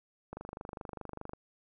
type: click train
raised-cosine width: 1 ms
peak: -27 dBFS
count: 26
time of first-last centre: 0.33-1.334 s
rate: 24.9 Hz
effects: none